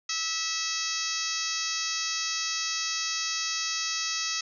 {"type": "harmonic tone", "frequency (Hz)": 650, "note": "E5", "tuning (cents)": -24, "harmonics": [2, 3, 4, 5, 6, 7, 8, 9, 10], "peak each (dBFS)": [-39, -38, -37, -40, -37, -36, -34, -37, -36], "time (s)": [0.09, 4.41], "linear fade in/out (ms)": 5, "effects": []}